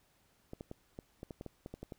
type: clicks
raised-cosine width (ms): 2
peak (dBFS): -30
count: 12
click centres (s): 0.534 / 0.609 / 0.714 / 0.989 / 1.231 / 1.308 / 1.411 / 1.463 / 1.661 / 1.74 / 1.83 / 1.922
effects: pink hiss -71 dBFS RMS until 1.98 s